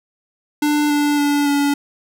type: tone with pitch steps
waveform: square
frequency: 296.3 / 292.6 / 288.9 / 285.2 Hz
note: D4 / D4 / D4 / C#4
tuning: +15 / -6 / -28 / +49 cents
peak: -15 dBFS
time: 0.62-1.74 s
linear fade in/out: 5 ms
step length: 280 ms
effects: none